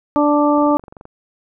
harmonic tone, 293.7 Hz, D4, in tune, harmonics 1 / 2 / 3 / 4, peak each -14 / -17 / -19 / -20 dBFS, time 0.16-0.77 s, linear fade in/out 0 ms
click train, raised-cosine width 1 ms, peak -23 dBFS, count 12, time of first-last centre 0.58-1.054 s, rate 23.2 Hz
effects none

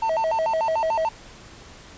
triangle tone with vibrato, 760 Hz, F#5, 46 cents sharp, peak -18 dBFS, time 0.02-1.09 s, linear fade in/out 5 ms, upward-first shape square, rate 6.8 Hz, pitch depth 290 cents each way, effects pink hiss -45 dBFS RMS until 1.97 s + resampled to 16000 Hz

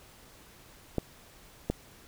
clicks, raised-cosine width 2 ms, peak -14 dBFS, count 2, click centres 0.983 / 1.7 s, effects pink hiss -55 dBFS RMS until 2.07 s

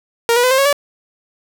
sawtooth tone with pitch steps, 466.2 / 486 / 506.6 / 528.2 / 550.6 / 574 Hz, A#4 / B4 / B4 / C5 / C#5 / D5, 0 / -28 / +44 / +16 / -12 / -40 cents, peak -7 dBFS, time 0.29-0.728 s, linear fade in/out 0 ms, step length 73 ms, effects 7-bit

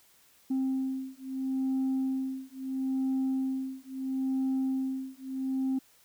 sine beating tone pair, 263.8 / 264.55 Hz, C4 / C4, +14 / +19 cents, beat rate 0.75 Hz, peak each -30 dBFS, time 0.5-5.79 s, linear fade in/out 10 ms, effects tanh soft clip ceiling -24 dBFS + white hiss -62 dBFS RMS until 6.04 s

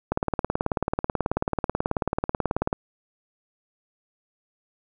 click train, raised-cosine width 1 ms, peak -9 dBFS, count 49, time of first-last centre 0.12-2.729 s, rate 18.4 Hz, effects none

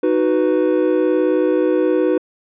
triangle chord, B major, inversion first, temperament equal, 311.1 / 370 / 493.9 Hz, D#4 / F#4 / B4, 0 / 0 / 0 cents, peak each -16 dBFS, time 0.03-2.18 s, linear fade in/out 5 ms, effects resampled to 8000 Hz

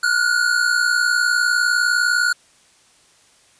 square tone pair together, 1420.1 / 1480 Hz, F6 / F#6, +29 / 0 cents, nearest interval minor second, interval 71 cents, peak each -19 dBFS, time 0.03-2.33 s, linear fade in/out 5 ms, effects white hiss -54 dBFS RMS until 3.59 s + resampled to 22050 Hz

